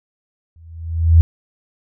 sine tone with exponential growth, 82.41 Hz, E2, in tune, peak -3 dBFS, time 0.56-1.21 s, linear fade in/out 0 ms, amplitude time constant 140 ms, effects none

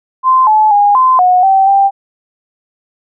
sine tone with pitch steps, 1038 / 861 / 818 / 1032 / 729 / 773 / 789 Hz, C6 / A5 / G#5 / C6 / F#5 / G5 / G5, -14 / -38 / -26 / -24 / -26 / -24 / +11 cents, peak -5 dBFS, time 0.23-1.91 s, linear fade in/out 50 ms, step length 240 ms, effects none

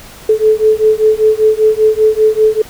sine beating tone pair, 431.2 / 436.3 Hz, A4 / A4, -35 / -15 cents, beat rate 5.1 Hz, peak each -10 dBFS, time 0.29-2.62 s, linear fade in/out 5 ms, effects pink hiss -35 dBFS RMS until 2.69 s

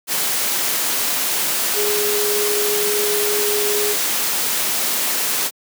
sine tone in noise, 415.3 Hz, G#4, in tune, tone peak -20 dBFS, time 1.74-3.96 s, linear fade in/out 50 ms, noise white, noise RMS -20 dBFS, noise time 0.07-5.51 s, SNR -3 dB, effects high-pass 200 Hz 12 dB/octave

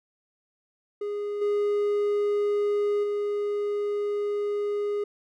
triangle tone with level steps, 411.9 Hz, G#4, 14 cents flat, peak -26 / -20 / -23 dBFS, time 1.01-5.04 s, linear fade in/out 5 ms, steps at 1.41 / 3.03 s, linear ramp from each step 10 ms, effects none

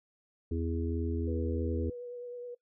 harmonic tone, 83 Hz, E2, 12 cents sharp, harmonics 1 / 3 / 4 / 5, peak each -32 / -37 / -38 / -39 dBFS, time 0.51-1.9 s, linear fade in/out 5 ms
sine tone with vibrato, 487 Hz, B4, 24 cents flat, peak -39 dBFS, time 1.27-2.55 s, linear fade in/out 10 ms, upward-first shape triangle, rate 9.5 Hz, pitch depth 22 cents each way
effects noise-tail reverb RT60 0.1 s tail -20 dB re dry

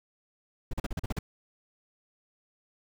brown noise bursts, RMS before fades -30 dBFS, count 8, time 0.71-1.19 s, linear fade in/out 5 ms, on 25 ms, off 40 ms, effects none

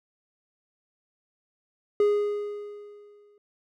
triangle tone with exponential decay, 413.2 Hz, G#4, 9 cents flat, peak -15 dBFS, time 2-3.38 s, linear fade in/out 2 ms, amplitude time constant 300 ms, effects none

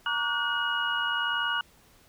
sine tone cluster, 934 / 1149 / 1447 / 1528 / 2897 Hz, A#5 / D6 / F#6 / G6 / F#7, +3 / -38 / -39 / -45 / -37 cents, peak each -34 / -34 / -29 / -36 / -31 dBFS, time 0.06-1.61 s, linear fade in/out 2 ms, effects pink hiss -59 dBFS RMS until 2.08 s

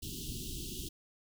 pink band-stop noise, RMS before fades -41 dBFS, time 0.02-0.89 s, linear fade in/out 10 ms, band 400 to 2800 Hz, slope 96 dB/octave, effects none

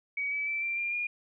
sine tone with pitch steps, 2263 / 2295 / 2327 / 2359 / 2392 / 2425 Hz, C#7 / D7 / D7 / D7 / D7 / D#7, +35 / -40 / -17 / +7 / +31 / -45 cents, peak -29 dBFS, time 0.17-1.07 s, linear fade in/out 5 ms, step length 150 ms, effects none

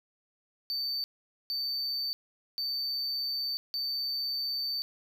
triangle tone bursts at uneven times, 4568 Hz, D8, 49 cents flat, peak -29 dBFS, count 4, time 0.7-1.04 / 1.5-2.13 / 2.58-3.57 / 3.74-4.82 s, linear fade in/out 0 ms, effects none

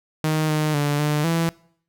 sawtooth tone with pitch steps, 155.8 / 153.4 / 145.6 / 149.4 / 166 Hz, D#3 / D#3 / D3 / D3 / E3, +3 / -24 / -15 / +30 / +12 cents, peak -15 dBFS, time 0.24-1.49 s, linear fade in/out 0 ms, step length 250 ms, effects noise-tail reverb RT60 0.6 s tail -23 dB re dry

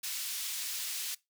pink high-pass noise, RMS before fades -37 dBFS, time 0.03-1.15 s, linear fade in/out 10 ms, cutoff 3400 Hz, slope 12 dB/octave, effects noise-tail reverb RT60 0.2 s tail -21 dB re dry

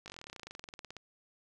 slowing click train, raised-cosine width 0.2 ms, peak -28 dBFS, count 26, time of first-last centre 0.06-0.967 s, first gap 19 ms, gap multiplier 1.05, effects none

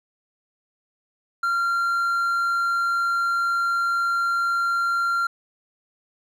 triangle tone, 1381 Hz, F6, 20 cents flat, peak -18 dBFS, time 1.43-5.27 s, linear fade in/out 5 ms, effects none

